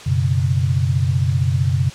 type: chord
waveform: sine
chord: F# suspended fourth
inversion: none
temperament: just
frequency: 92.5 / 123.33 / 138.75 Hz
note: F#2 / B2 / C#3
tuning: 0 / -2 / +2 cents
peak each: -19 dBFS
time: 0.06-1.9 s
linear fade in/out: 10 ms
effects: white hiss -37 dBFS RMS until 1.94 s + low-pass 6000 Hz 12 dB/octave